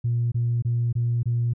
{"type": "tone bursts", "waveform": "sine", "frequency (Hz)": 118.7, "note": "A#2", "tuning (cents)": 32, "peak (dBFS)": -19, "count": 5, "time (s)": [0.04, 1.536], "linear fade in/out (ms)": 10, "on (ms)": 280, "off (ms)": 24, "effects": ["tanh soft clip ceiling -16 dBFS"]}